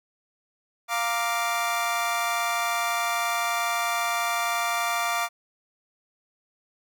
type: chord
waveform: 25% pulse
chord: Bb major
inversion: second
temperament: equal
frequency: 698.5 / 932.3 / 1174.7 Hz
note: F5 / Bb5 / D6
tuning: 0 / 0 / 0 cents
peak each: -24 / -28 / -24 dBFS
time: 0.88-5.29 s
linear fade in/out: 50 ms
effects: none